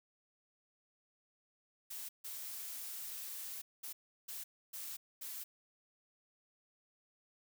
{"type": "noise bursts at uneven times", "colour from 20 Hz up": "blue", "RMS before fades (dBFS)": -45, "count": 6, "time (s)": [[1.9, 2.09], [2.24, 3.62], [3.83, 3.93], [4.28, 4.44], [4.73, 4.97], [5.21, 5.44]], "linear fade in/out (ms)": 10, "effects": []}